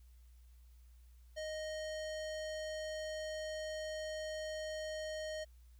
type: tone with low-pass filter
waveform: square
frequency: 622 Hz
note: D#5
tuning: 1 cent flat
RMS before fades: -42 dBFS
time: 1.36-5.45 s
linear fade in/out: 20 ms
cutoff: 6400 Hz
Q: 1.2
effects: added 60 Hz sine -57 dBFS peak until 5.79 s + white hiss -75 dBFS RMS until 5.79 s